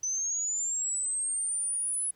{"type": "linear sweep", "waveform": "sine", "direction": "up", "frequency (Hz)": [6020, 10230], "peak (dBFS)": -28, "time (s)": [0.03, 2.11], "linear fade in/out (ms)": 5, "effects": ["pink hiss -67 dBFS RMS until 2.15 s"]}